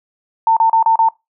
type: tone bursts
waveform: sine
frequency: 900 Hz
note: A5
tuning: 39 cents sharp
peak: -8 dBFS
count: 5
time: 0.47-1.087 s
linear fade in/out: 2 ms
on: 97 ms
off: 33 ms
effects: noise-tail reverb RT60 0.2 s tail -23 dB re dry